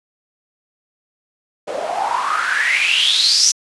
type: noise with band-pass filter sweep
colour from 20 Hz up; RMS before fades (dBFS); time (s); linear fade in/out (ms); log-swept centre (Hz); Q
white; -17; 1.67-3.52; 10; 510 to 6000; 8.7
effects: resampled to 24000 Hz